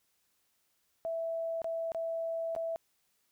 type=tone with dropouts; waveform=sine; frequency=659.3 Hz; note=E5; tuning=in tune; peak=-32 dBFS; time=1.05-2.76 s; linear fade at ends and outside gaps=0 ms; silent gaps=1.618-1.644 / 1.919-1.947 / 2.551-2.563 s; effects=white hiss -75 dBFS RMS until 3.31 s